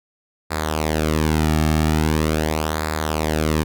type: tone with flanger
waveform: sawtooth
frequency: 77.78 Hz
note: D#2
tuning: in tune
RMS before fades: -20 dBFS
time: 0.5-3.64 s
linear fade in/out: 20 ms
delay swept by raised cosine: 0.33 to 2.03 ms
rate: 0.42 Hz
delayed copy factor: -0.7
effects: none